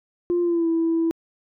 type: tone with pitch glide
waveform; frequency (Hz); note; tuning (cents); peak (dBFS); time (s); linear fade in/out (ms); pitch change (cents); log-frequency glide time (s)
sine; 349.2 to 329.6; F4 to E4; 0 to 0; -17; 0.3-1.11; 0; -100; 0.42-0.68
effects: tanh soft clip ceiling -15 dBFS